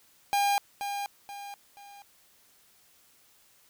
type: tone with echo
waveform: 45% pulse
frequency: 807 Hz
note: G#5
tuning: 50 cents flat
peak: -23 dBFS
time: 0.33-0.58 s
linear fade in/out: 0 ms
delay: 480 ms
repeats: 3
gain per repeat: -8 dB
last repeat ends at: 2.02 s
effects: white hiss -62 dBFS RMS until 3.69 s